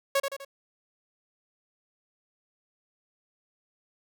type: tone with echo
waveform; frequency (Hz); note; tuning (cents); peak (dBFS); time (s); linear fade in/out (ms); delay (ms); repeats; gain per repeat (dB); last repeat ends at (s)
sawtooth; 552; C#5; -7; -18; 0.15-0.2; 5; 83; 3; -6; 0.449
effects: none